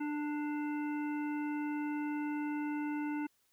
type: harmonic tone with a mistuned harmonic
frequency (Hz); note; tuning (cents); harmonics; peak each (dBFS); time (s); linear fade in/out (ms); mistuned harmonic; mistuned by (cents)
296.7; D4; +18; 1 / 3 / 5 / 7 / 9; -34 / -44 / -48 / -51 / -53; 0-3.27; 10; 5; -18
effects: white hiss -74 dBFS RMS until 3.52 s